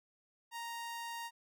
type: tone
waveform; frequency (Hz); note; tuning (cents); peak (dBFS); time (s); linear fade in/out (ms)
sawtooth; 932.3; A#5; 0; -37; 0.51-1.31; 50
effects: none

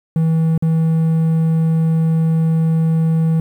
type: tone with dropouts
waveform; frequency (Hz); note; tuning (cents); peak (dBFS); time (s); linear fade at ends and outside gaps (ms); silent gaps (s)
triangle; 161.8; E3; -32; -10; 0.16-3.4; 2; 0.578-0.624
effects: 8-bit

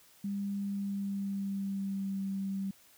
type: tone with pitch glide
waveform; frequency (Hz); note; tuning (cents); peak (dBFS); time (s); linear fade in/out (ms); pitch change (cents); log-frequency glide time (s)
sine; 200 to 194.64; G3 to G3; +35 to -12; -32; 0.24-2.71; 5; -47; 0.59-2.23
effects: white hiss -61 dBFS RMS until 2.97 s

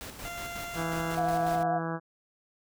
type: noise with tremolo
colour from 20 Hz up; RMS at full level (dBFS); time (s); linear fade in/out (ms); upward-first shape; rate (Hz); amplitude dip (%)
pink; -41; 0.01-1.63; 0; square; 5.5; 45
type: tone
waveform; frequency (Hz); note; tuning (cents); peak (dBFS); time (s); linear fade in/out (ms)
15% pulse; 692; F5; -16; -31; 0.25-1.15; 0
type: harmonic tone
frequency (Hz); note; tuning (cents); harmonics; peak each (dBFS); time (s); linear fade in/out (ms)
164.81; E3; 0; 1 / 2 / 3 / 4 / 5 / 6 / 7 / 8 / 9 / 10; -34 / -37 / -39 / -40 / -41 / -42 / -42 / -43 / -44 / -44; 0.74-2; 50
type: tone with vibrato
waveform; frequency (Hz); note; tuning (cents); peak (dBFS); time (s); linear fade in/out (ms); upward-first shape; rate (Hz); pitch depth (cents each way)
sine; 703; F5; +11; -26; 1.17-1.79; 10; triangle; 11; 53
effects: none

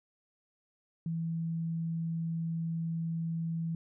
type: tone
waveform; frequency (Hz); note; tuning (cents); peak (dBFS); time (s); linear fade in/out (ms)
sine; 164.81; E3; 0; -31; 1.06-3.75; 2
effects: none

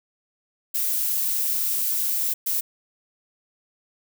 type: noise bursts at uneven times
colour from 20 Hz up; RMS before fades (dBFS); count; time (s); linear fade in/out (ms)
violet; -24; 2; 0.74-2.34 / 2.46-2.61; 10
effects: none

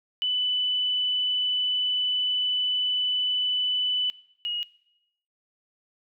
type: tone pair in turn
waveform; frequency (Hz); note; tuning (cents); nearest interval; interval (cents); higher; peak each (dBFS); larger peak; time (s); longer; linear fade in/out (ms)
sine; 2991 / 2885; F#7 / F#7; +18 / -44; minor second; 62; first; -23 / -26; first; 0.22-4.1 / 4.45-4.63; first; 0
effects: noise-tail reverb RT60 0.8 s tail -20 dB re dry

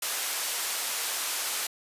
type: band-pass noise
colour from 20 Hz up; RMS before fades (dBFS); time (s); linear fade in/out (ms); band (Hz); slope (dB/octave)
white; -31; 0.02-1.67; 5; 560 to 13000; 12
effects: resampled to 32000 Hz

